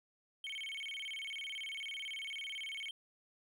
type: tone with vibrato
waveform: triangle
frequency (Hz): 2637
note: E7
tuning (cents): 0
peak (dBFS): -39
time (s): 0.44-2.91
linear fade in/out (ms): 2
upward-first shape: square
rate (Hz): 18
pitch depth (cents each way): 300
effects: none